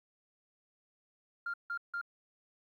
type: tone bursts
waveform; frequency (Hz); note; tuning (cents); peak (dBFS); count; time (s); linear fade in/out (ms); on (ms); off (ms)
sine; 1396.9; F6; 0; -33; 3; 1.46-2.014; 5; 78; 160
effects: tanh soft clip ceiling -31 dBFS + 12-bit